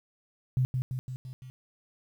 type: tone with echo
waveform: sine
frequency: 128.4 Hz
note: C3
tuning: 32 cents flat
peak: -22 dBFS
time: 0.57-0.65 s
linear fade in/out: 0 ms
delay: 170 ms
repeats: 5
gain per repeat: -4 dB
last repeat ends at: 1.5 s
effects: 10-bit